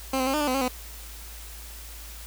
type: tone with pitch steps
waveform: 15% pulse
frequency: 265.5 / 258.4 / 269 / 302.4 / 293.7 / 255.7 / 271.1 / 252 Hz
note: C4 / C4 / C4 / D#4 / D4 / C4 / C#4 / B3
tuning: +25 / -21 / +48 / -49 / 0 / -40 / -38 / +35 cents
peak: -17 dBFS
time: 0.13-0.682 s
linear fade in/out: 5 ms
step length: 69 ms
effects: added 55 Hz sine -41 dBFS peak until 2.26 s + white hiss -44 dBFS RMS until 2.26 s